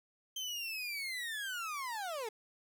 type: linear sweep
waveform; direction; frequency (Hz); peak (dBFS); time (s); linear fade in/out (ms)
30% pulse; down; 3136 to 415.3; -35; 0.36-2.29; 5
effects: none